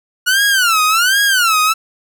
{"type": "tone with vibrato", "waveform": "sawtooth", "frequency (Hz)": 1433, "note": "F6", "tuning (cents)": 44, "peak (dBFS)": -7, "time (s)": [0.26, 1.74], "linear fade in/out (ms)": 20, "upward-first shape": "sine", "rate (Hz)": 1.3, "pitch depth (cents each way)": 240, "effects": []}